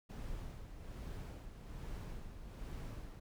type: noise with tremolo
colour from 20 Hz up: brown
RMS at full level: -44 dBFS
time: 0.09-3.2 s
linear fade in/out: 10 ms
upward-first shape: sine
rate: 1.2 Hz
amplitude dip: 55%
effects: none